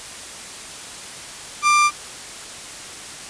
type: tone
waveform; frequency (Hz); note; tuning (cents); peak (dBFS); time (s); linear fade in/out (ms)
30% pulse; 1188; D6; +20; -10; 1.62-1.91; 50
effects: white hiss -35 dBFS RMS until 3.29 s + resampled to 22050 Hz